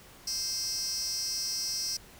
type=tone with high-pass filter; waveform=15% pulse; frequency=523 Hz; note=C5; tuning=1 cent flat; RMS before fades=-33 dBFS; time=0.27-1.97 s; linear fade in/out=5 ms; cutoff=5400 Hz; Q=5.9; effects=pink hiss -53 dBFS RMS until 2.19 s